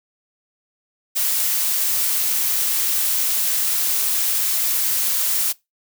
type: noise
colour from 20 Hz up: blue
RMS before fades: -20 dBFS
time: 1.15-5.53 s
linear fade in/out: 20 ms
effects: noise-tail reverb RT60 0.2 s tail -22 dB re dry